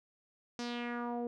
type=tone with low-pass filter sweep; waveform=sawtooth; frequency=240 Hz; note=B3; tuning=49 cents flat; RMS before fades=-38 dBFS; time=0.59-1.27 s; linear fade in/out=0 ms; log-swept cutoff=5900 to 510 Hz; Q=2.8; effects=none